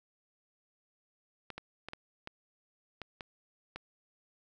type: clicks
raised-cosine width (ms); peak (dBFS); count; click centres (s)
0.3; -25; 8; 1.503 / 1.58 / 1.886 / 1.934 / 2.274 / 3.017 / 3.208 / 3.76
effects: none